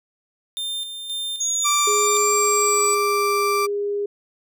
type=tone with tremolo; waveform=45% pulse; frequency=3600 Hz; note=A7; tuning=39 cents sharp; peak=-25 dBFS; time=0.57-2.17 s; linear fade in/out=0 ms; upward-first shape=square; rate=1.9 Hz; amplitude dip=50%
type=linear sweep; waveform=sine; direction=up; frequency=6645 to 7902 Hz; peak=-20 dBFS; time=1.4-2.95 s; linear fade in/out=10 ms
type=tone; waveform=35% pulse; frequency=1174.7 Hz; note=D6; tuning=in tune; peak=-18 dBFS; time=1.64-3.67 s; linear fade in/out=20 ms
type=tone with pitch glide; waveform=sine; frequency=415.3 to 407.7 Hz; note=G#4 to G#4; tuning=0 to -32 cents; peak=-21 dBFS; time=1.87-4.06 s; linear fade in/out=5 ms; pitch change=-32 cents; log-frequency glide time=2.58-3.31 s
effects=none